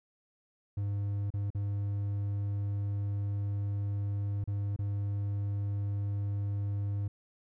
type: tone with dropouts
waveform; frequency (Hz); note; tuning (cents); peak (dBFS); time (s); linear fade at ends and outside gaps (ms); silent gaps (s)
triangle; 101.1; G#2; -46; -28; 0.77-7.08; 5; 1.304-1.338 / 1.504-1.548 / 4.441-4.475 / 4.763-4.789
effects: none